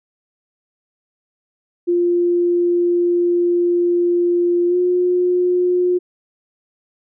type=tone with pitch glide; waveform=sine; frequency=349.2 to 358.8 Hz; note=F4 to F4; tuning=0 to +47 cents; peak=-13 dBFS; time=1.87-5.99 s; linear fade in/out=20 ms; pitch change=+47 cents; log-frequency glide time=4.68-4.76 s; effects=none